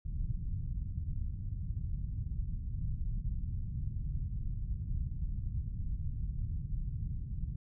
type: low-pass noise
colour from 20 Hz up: pink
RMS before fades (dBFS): -36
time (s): 0.05-7.56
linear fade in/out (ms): 5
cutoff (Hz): 140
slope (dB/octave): 24
effects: none